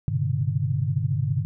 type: tone cluster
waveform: sine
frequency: 100.4 / 122.9 / 135.2 / 149.7 Hz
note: G2 / B2 / C#3 / D3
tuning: +42 / -8 / -43 / +33 cents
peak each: -27 dBFS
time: 0.08-1.45 s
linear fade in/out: 0 ms
effects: none